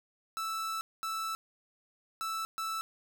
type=tone bursts at uneven times; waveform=45% pulse; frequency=1318.5 Hz; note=E6; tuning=in tune; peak=-33 dBFS; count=4; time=0.37-0.81 / 1.03-1.35 / 2.21-2.45 / 2.58-2.81 s; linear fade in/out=0 ms; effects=none